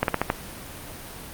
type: slowing click train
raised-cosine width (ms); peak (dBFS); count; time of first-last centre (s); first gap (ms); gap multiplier
0.5; -5; 5; 0.03-0.301; 52; 1.18
effects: pink hiss -39 dBFS RMS until 1.33 s + Opus 32 kbps